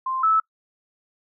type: tone pair in turn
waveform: sine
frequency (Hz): 1046.5 / 1306.6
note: C6 / E6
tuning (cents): 0 / -16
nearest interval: major third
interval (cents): 384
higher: second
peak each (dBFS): -23 / -15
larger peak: second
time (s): 0.06-0.23 / 0.23-0.4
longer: neither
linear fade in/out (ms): 5
effects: noise-tail reverb RT60 0.1 s tail -25 dB re dry